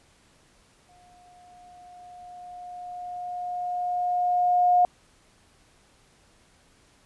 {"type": "tone with exponential growth", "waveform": "sine", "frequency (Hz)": 716, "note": "F5", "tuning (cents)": 43, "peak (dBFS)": -15, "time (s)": [0.89, 4.85], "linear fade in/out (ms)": 1, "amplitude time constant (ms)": 860, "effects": ["pink hiss -60 dBFS RMS until 7.05 s", "resampled to 24000 Hz"]}